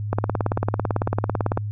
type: click train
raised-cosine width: 1 ms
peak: -7 dBFS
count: 27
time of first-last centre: 0.13-1.574 s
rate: 18 Hz
effects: added 104 Hz sine -25 dBFS peak until 1.71 s